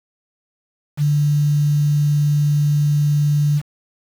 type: tone with quantisation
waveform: sine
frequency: 146.83 Hz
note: D3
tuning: in tune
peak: -13 dBFS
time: 0.97-3.62 s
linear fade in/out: 50 ms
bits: 6
effects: none